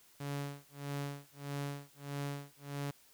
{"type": "tone with tremolo", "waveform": "sawtooth", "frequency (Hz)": 142, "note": "C#3", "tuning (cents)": 42, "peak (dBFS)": -32, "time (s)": [0.2, 2.91], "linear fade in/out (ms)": 5, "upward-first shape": "sine", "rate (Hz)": 1.6, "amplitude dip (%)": 100, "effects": ["white hiss -64 dBFS RMS until 3.13 s"]}